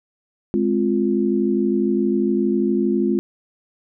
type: chord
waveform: sine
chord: F minor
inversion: first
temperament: just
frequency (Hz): 209.5 / 261.9 / 349.2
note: Ab3 / C4 / F4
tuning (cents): +15 / +2 / 0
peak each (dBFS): -20 / -22 / -20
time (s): 0.54-3.19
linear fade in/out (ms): 0
effects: none